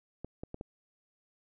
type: clicks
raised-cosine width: 2 ms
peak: -26 dBFS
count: 4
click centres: 0.246 / 0.435 / 0.544 / 0.611 s
effects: none